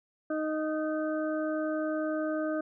harmonic tone with a mistuned harmonic, 310.4 Hz, D#4, 4 cents flat, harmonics 1 / 2 / 4 / 5, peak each -31 / -32 / -41 / -41 dBFS, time 0.3-2.61 s, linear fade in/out 5 ms, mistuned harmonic 5, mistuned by -21 cents, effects none

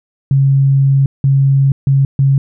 sine tone bursts at uneven times, 136.9 Hz, C#3, 21 cents flat, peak -7 dBFS, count 4, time 0.31-1.06 / 1.24-1.72 / 1.87-2.05 / 2.19-2.38 s, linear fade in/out 2 ms, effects none

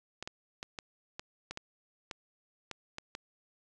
clicks, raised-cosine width 0.2 ms, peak -22 dBFS, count 11, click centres 0.226 / 0.275 / 0.629 / 0.788 / 1.195 / 1.51 / 1.574 / 2.112 / 2.713 / 2.984 / 3.151 s, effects resampled to 24000 Hz + 10-bit

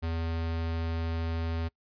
square tone, 82.41 Hz, E2, in tune, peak -30 dBFS, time 0.02-1.69 s, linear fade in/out 20 ms, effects noise-tail reverb RT60 0.1 s tail -24 dB re dry + resampled to 11025 Hz

